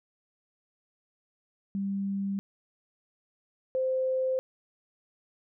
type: tone pair in turn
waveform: sine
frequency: 197.2 / 519.8 Hz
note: G3 / C5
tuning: +11 / -11 cents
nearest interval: octave + perfect fourth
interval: 1678 cents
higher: second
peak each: -28 / -25 dBFS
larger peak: second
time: 1.75-2.39 / 3.75-4.39 s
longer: neither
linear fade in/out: 0 ms
effects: none